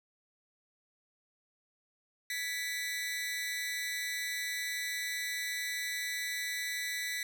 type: tone with amplitude modulation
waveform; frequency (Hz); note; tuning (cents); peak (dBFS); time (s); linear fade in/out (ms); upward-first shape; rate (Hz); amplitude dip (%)
sawtooth; 1975.5; B6; 0; -27; 2.3-7.23; 2; sine; 289; 80
effects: none